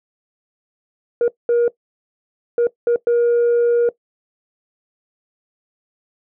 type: tone bursts at uneven times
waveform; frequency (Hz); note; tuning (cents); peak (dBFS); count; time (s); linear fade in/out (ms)
sine; 474.7; A#4; +31; -10; 5; 1.21-1.28 / 1.49-1.68 / 2.58-2.67 / 2.87-2.96 / 3.07-3.89; 2
effects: noise-tail reverb RT60 0.1 s tail -19 dB re dry + tanh soft clip ceiling -11 dBFS